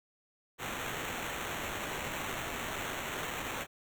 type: noise with sample-and-hold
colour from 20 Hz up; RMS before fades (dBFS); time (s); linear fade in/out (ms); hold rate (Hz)
white; -38; 0.58-3.67; 50; 4900
effects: none